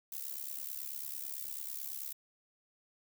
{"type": "noise with amplitude modulation", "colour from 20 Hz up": "violet", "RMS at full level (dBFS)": -38, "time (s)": [0.12, 2.13], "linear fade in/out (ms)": 5, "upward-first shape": "sine", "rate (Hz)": 69.1, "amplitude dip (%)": 85, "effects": []}